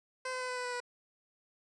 15% pulse tone with pitch steps, 514 / 509.9 / 505.8 / 501.7 / 497.6 / 493.6 / 489.7 Hz, C5 / C5 / B4 / B4 / B4 / B4 / B4, -31 / -45 / +41 / +27 / +13 / -1 / -15 cents, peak -29 dBFS, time 0.25-0.803 s, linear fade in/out 5 ms, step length 79 ms, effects resampled to 22050 Hz

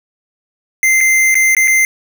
square tone with dropouts, 2082 Hz, C7, 9 cents flat, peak -9 dBFS, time 0.83-1.85 s, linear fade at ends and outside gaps 1 ms, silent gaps 1.006-1.01 / 1.344-1.353 / 1.549-1.567 / 1.675-1.679 s, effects none

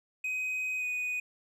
triangle tone with pitch glide, 2515 to 2485 Hz, D#7 to D#7, +18 to -3 cents, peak -29 dBFS, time 0.24-1.2 s, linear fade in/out 5 ms, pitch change -21 cents, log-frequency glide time 0.78-0.85 s, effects none

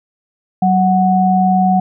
sine tone pair together, 188.23 / 740 Hz, F#3 / F#5, +30 / 0 cents, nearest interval 2 octaves, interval 2370 cents, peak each -12 dBFS, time 0.62-1.8 s, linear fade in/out 5 ms, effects none

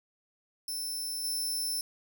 20% pulse tone with level steps, 5320 Hz, E8, 15 cents sharp, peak -28 / -25 dBFS, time 0.68-1.81 s, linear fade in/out 2 ms, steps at 1.24 s, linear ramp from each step 2 ms, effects none

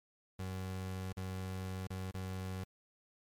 30% pulse tone with dropouts, 93.7 Hz, F#2, 22 cents sharp, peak -36 dBFS, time 0.39-2.64 s, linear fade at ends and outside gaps 5 ms, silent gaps 1.127-1.169 / 1.872-1.903 / 2.112-2.142 s, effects MP3 96 kbps

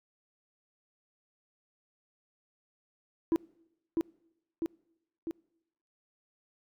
sine tone with echo, 329.6 Hz, E4, in tune, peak -20 dBFS, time 3.32-3.36 s, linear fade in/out 0 ms, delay 650 ms, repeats 3, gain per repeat -4 dB, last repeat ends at 5.31 s, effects noise-tail reverb RT60 0.9 s tail -26 dB re dry + tanh soft clip ceiling -22 dBFS

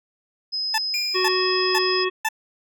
sine tone, 5070 Hz, D#8, 32 cents sharp, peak -23 dBFS, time 0.52-2.05 s, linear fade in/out 20 ms
20% pulse tone bursts, 880 Hz, A5, in tune, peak -15 dBFS, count 4, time 0.74-2.288 s, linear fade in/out 5 ms, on 42 ms, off 460 ms
square tone with exponential decay, 2400 Hz, D7, 37 cents sharp, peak -24 dBFS, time 0.94-1.59 s, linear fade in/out 1 ms, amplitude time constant 140 ms
harmonic tone, 370 Hz, F#4, in tune, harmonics 1 / 3 / 5 / 7 / 9, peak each -22 / -27 / -29 / -30 / -32 dBFS, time 1.14-2.1 s, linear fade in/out 20 ms
effects none

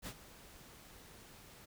pink noise with ADSR envelope, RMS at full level -43 dBFS, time 0.02-1.66 s, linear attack 47 ms, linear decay 64 ms, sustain -14 dB, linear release 17 ms, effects none

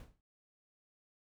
brown noise with exponential decay, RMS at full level -45 dBFS, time 0-0.21 s, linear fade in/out 1 ms, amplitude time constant 45 ms, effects none

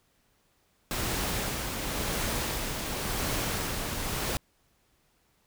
pink noise with tremolo, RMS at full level -30 dBFS, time 0.91-4.37 s, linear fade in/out 0 ms, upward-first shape sine, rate 0.92 Hz, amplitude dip 35%, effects pink hiss -69 dBFS RMS until 5.46 s

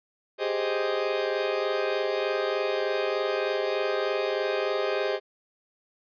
40% pulse chord, Ab major seventh, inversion third, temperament equal, 392 / 415.3 / 523.3 / 622.3 Hz, G4 / Ab4 / C5 / Eb5, 0 / 0 / 0 / 0 cents, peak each -30 dBFS, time 0.38-5.2 s, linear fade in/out 50 ms, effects resampled to 11025 Hz

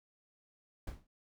brown noise with exponential decay, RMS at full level -36 dBFS, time 0.87-1.07 s, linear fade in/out 5 ms, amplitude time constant 43 ms, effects none

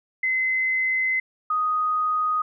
sine tone pair in turn, 2049 / 1246.2 Hz, C7 / D#6, -37 / +2 cents, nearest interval major sixth, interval 861 cents, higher first, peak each -20 dBFS, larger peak neither, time 0.23-1.2 / 1.5-2.42 s, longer first, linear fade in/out 5 ms, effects none

